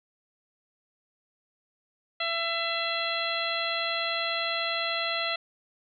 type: harmonic tone with a mistuned harmonic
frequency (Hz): 670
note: E5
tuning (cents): +28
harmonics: 1 / 2 / 3 / 4 / 5 / 6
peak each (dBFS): -34 / -34 / -34 / -34 / -34 / -34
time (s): 2.2-5.36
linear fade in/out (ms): 5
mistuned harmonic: 6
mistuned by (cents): +27
effects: none